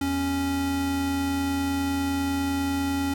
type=tone pair together; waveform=square; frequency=82.41 / 277.2 Hz; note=E2 / C#4; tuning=0 / 0 cents; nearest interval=octave + major sixth; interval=2100 cents; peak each=-33 / -25 dBFS; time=0.01-3.14 s; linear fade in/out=5 ms; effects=none